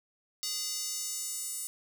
square tone with high-pass filter sweep, 412.1 Hz, G#4, 13 cents flat, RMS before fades -36 dBFS, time 0.43-1.67 s, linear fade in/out 0 ms, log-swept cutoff 4900 to 8600 Hz, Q 2.2, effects none

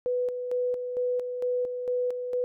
sine tone with tremolo, 495.6 Hz, B4, 6 cents sharp, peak -24 dBFS, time 0.06-2.44 s, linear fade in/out 0 ms, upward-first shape square, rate 2.2 Hz, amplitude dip 50%, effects none

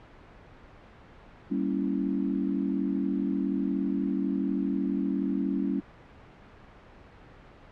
sine chord, G diminished seventh, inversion none, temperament equal, 196 / 233.1 / 277.2 / 329.6 Hz, G3 / Bb3 / Db4 / Fb4, 0 / 0 / 0 / 0 cents, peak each -30 / -34 / -29 / -34 dBFS, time 1.5-5.81 s, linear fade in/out 20 ms, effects pink hiss -51 dBFS RMS until 7.71 s + low-pass 2000 Hz 12 dB/octave

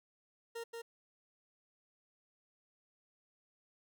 40% pulse tone with echo, 463.3 Hz, A#4, 11 cents flat, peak -40 dBFS, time 0.55-0.64 s, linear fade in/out 10 ms, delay 180 ms, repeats 1, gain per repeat -2 dB, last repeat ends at 0.82 s, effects none

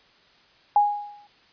sine tone with exponential decay, 825 Hz, G#5, 12 cents flat, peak -12 dBFS, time 0.76-1.27 s, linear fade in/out 2 ms, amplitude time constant 110 ms, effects white hiss -57 dBFS RMS until 1.52 s + resampled to 11025 Hz

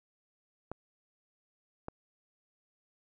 clicks, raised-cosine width 1 ms, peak -24 dBFS, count 2, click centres 0.716 / 1.884 s, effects none

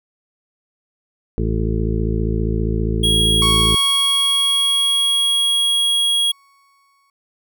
harmonic tone, 55 Hz, A1, in tune, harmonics 1 / 2 / 3 / 4 / 6 / 7 / 8, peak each -20 / -23 / -25 / -26 / -28 / -28 / -29 dBFS, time 1.38-3.75 s, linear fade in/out 0 ms
square tone, 3300 Hz, G#7, 12 cents flat, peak -15 dBFS, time 3.03-6.32 s, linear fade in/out 10 ms
35% pulse tone with exponential decay, 1111 Hz, C#6, 4 cents sharp, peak -17 dBFS, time 3.42-7.1 s, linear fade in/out 2 ms, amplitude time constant 800 ms
effects none

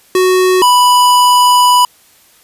square tone pair in turn, 370 / 987.8 Hz, F#4 / B5, 0 / 0 cents, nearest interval octave + perfect fourth, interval 1700 cents, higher second, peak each -8 / -6 dBFS, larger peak second, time 0.15-0.62 / 0.62-1.85 s, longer second, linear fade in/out 2 ms, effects white hiss -47 dBFS RMS until 2.43 s + resampled to 32000 Hz

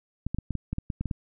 clicks, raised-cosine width 5 ms, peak -17 dBFS, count 11, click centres 0.266 / 0.346 / 0.386 / 0.507 / 0.553 / 0.73 / 0.784 / 0.902 / 1.01 / 1.057 / 1.112 s, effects none

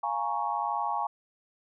sine chord, Bb minor seventh, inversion second, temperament equal, 698.5 / 830.6 / 932.3 / 1108.7 Hz, F5 / Ab5 / Bb5 / Db6, 0 / 0 / 0 / 0 cents, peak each -36 / -31 / -33 / -33 dBFS, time 0.03-1.07 s, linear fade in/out 5 ms, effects none

